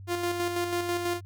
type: tone with tremolo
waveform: sawtooth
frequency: 349.2 Hz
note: F4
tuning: in tune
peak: -22 dBFS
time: 0.07-1.21 s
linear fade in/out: 50 ms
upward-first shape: square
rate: 6.1 Hz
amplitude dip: 40%
effects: added 97 Hz sine -41 dBFS peak until 1.25 s